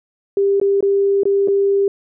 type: tone with dropouts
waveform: sine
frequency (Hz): 397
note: G4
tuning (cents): +22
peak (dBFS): -12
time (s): 0.37-1.88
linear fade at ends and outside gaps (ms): 2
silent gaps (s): 0.6-0.614 / 0.807-0.826 / 1.234-1.254 / 1.476-1.483
effects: none

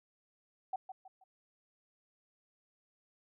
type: tone with echo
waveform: sine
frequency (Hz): 758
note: F#5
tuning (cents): +42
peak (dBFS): -33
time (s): 0.73-0.76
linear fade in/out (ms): 5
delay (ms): 160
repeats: 3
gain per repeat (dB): -9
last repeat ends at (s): 1.24
effects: none

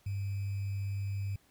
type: tone with sample-and-hold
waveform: sine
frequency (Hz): 99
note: G2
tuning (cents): +18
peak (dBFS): -32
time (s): 0.06-1.36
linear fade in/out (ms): 5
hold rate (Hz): 2450
effects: pink hiss -67 dBFS RMS until 1.5 s

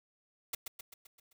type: noise with echo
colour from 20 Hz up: white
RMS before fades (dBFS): -36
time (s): 0.53-0.55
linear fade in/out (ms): 5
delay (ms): 130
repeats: 6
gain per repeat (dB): -5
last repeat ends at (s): 1.33
effects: none

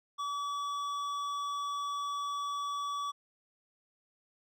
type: tone with hard clipping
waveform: sine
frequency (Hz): 1144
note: D6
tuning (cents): -46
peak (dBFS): -35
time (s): 0.18-3.12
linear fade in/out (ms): 20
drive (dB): 10
effects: none

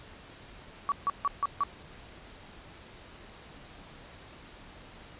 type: tone bursts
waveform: sine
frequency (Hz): 1136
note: C#6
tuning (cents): +42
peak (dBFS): -24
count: 5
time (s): 0.89-1.635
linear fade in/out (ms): 0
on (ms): 29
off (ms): 150
effects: pink hiss -50 dBFS RMS until 5.19 s + resampled to 8000 Hz

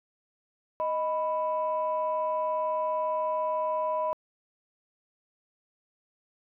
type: tone pair together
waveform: sine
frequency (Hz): 624 / 989.8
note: D#5 / B5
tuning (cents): +5 / +4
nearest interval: minor sixth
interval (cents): 799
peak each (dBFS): -28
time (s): 0.8-4.13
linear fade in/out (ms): 0
effects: tanh soft clip ceiling -19 dBFS

